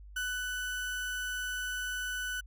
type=tone with ADSR envelope; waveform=35% pulse; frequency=1493 Hz; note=F#6; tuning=15 cents sharp; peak=-30 dBFS; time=0.16-2.41 s; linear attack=7 ms; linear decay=260 ms; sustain=-2 dB; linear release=11 ms; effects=added 50 Hz sine -47 dBFS peak until 2.46 s